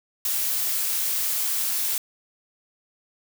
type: noise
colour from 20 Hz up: blue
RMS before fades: -25 dBFS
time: 0.25-1.98 s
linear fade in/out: 2 ms
effects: none